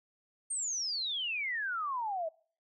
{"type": "exponential sweep", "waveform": "sine", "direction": "down", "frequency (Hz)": [8870, 623], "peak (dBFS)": -32, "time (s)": [0.5, 2.29], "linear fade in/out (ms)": 10, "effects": ["noise-tail reverb RT60 0.5 s tail -25 dB re dry"]}